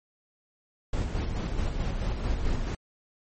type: noise with tremolo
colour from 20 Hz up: brown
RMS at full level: -27 dBFS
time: 0.93-2.75 s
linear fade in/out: 5 ms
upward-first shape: square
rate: 4.6 Hz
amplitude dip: 35%
effects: MP3 32 kbps